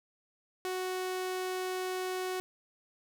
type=tone; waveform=sawtooth; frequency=370 Hz; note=F#4; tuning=in tune; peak=-29 dBFS; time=0.65-2.4 s; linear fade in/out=0 ms; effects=none